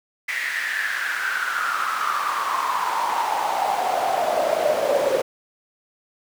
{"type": "noise with high-pass filter sweep", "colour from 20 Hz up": "brown", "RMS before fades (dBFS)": -23, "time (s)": [0.28, 5.22], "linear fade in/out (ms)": 10, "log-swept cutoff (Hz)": [2000, 520], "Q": 8, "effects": []}